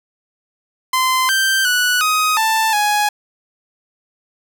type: tone with pitch steps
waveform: sawtooth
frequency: 1033 / 1565 / 1476 / 1255 / 885 / 834 Hz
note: C6 / G6 / F#6 / D#6 / A5 / G#5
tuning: -22 / -3 / -5 / +15 / +10 / +7 cents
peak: -10 dBFS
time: 0.93-3.09 s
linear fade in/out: 5 ms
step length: 360 ms
effects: none